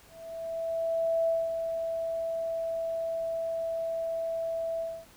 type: tone with ADSR envelope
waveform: sine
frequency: 659.3 Hz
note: E5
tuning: in tune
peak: -23 dBFS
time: 0.08-5.06 s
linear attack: 1200 ms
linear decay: 210 ms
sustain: -6 dB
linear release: 260 ms
effects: pink hiss -56 dBFS RMS until 5.16 s